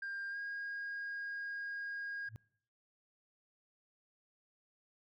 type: tone with pitch glide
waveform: sine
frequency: 1598 to 1630.6 Hz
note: G6 to G#6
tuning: +33 to -32 cents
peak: -37 dBFS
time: 0.02-2.29 s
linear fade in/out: 5 ms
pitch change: +35 cents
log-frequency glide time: 0.3-0.37 s
type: tone with exponential growth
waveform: sine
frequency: 110.7 Hz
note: A2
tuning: 11 cents sharp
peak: -39 dBFS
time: 2.24-2.36 s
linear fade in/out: 0 ms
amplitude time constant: 26 ms
effects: noise-tail reverb RT60 0.7 s tail -26 dB re dry + tanh soft clip ceiling -37 dBFS